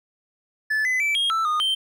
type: tone with pitch steps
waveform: triangle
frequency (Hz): 1738 / 2019 / 2319 / 3253 / 1325 / 1229 / 3126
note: A6 / B6 / D7 / G#7 / E6 / D#6 / G7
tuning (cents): -22 / +38 / -22 / -37 / +9 / -22 / -6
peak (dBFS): -18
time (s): 0.7-1.75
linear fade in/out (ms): 10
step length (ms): 150
effects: none